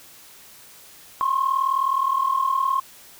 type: tone pair together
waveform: sine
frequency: 1045 / 1084.3 Hz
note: C6 / C#6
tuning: -2 / -39 cents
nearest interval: minor second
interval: 63 cents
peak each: -22 / -20 dBFS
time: 1.21-2.8 s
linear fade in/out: 0 ms
effects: tanh soft clip ceiling -12 dBFS + white hiss -47 dBFS RMS until 3.19 s